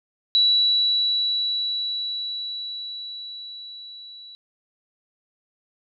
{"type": "tone with level ramp", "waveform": "sine", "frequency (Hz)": 3930, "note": "B7", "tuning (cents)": -9, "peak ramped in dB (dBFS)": [-14, -40], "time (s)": [0.35, 4.35], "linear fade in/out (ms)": 0, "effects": []}